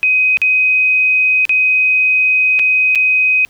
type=tone with dropouts; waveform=sine; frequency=2516 Hz; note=D#7; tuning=19 cents sharp; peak=-9 dBFS; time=0.03-3.45 s; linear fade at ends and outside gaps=0 ms; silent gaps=0.371-0.417 / 1.453-1.494 / 2.591-2.595 / 2.95-2.956 s; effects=pink hiss -52 dBFS RMS until 3.49 s